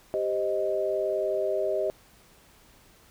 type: chord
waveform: sine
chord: C minor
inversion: second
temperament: equal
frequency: 392 / 523.3 / 622.3 Hz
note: G4 / C5 / Eb5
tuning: 0 / 0 / 0 cents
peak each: -29 / -32 / -27 dBFS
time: 0.14-1.9 s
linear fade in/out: 0 ms
effects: pink hiss -57 dBFS RMS until 3.1 s